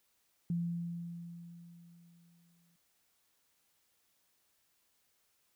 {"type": "tone with exponential decay", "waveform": "sine", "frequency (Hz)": 170.9, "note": "F3", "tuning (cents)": -37, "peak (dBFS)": -30, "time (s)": [0.5, 2.76], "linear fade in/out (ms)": 2, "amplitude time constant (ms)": 490, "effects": ["white hiss -75 dBFS RMS until 5.55 s"]}